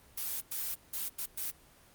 blue noise bursts at uneven times, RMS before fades -36 dBFS, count 5, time 0.17-0.41 / 0.51-0.75 / 0.93-1.09 / 1.18-1.26 / 1.37-1.51 s, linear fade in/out 10 ms, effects pink hiss -60 dBFS RMS until 1.94 s + Opus 24 kbps

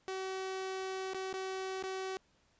sawtooth tone with dropouts, 379.4 Hz, F#4, 43 cents sharp, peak -33 dBFS, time 0.08-2.17 s, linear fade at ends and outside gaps 0 ms, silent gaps 1.135-1.146 / 1.328-1.339 / 1.826-1.837 s, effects pink hiss -71 dBFS RMS until 2.59 s + resampled to 16000 Hz

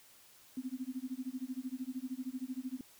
sine tone with tremolo, 257.5 Hz, C4, 28 cents flat, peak -34 dBFS, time 0.57-2.81 s, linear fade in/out 2 ms, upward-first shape sine, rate 13 Hz, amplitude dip 100%, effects white hiss -61 dBFS RMS until 2.99 s

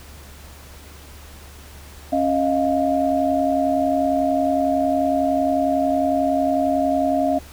sine tone cluster, 273.8 / 628 / 699 Hz, C#4 / D#5 / F5, -21 / +16 / +1 cents, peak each -21 dBFS, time 2.12-7.39 s, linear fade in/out 10 ms, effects added 72 Hz sine -41 dBFS peak until 7.52 s + pink hiss -44 dBFS RMS until 7.52 s

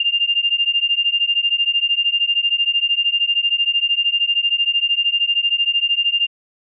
sine beating tone pair, 2794 / 2807 Hz, F7 / F7, 0 / +8 cents, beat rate 13 Hz, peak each -18 dBFS, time 0-6.27 s, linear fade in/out 5 ms, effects none

